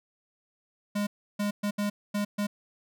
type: tone bursts at uneven times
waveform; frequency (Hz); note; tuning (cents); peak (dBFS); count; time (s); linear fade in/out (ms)
square; 205.4; G#3; -19; -27; 6; 0.95-1.07 / 1.39-1.51 / 1.63-1.71 / 1.78-1.9 / 2.14-2.25 / 2.38-2.47; 10
effects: none